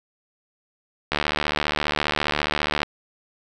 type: click train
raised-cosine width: 0.3 ms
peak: -5 dBFS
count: 129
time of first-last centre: 1.12-2.831 s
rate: 74.8 Hz
effects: none